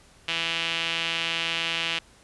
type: tone with band-pass filter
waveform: sawtooth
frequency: 166.1 Hz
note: E3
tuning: 13 cents sharp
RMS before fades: -28 dBFS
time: 0.28-1.99 s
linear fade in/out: 5 ms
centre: 2900 Hz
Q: 3.3
effects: pink hiss -55 dBFS RMS until 2.23 s + resampled to 24000 Hz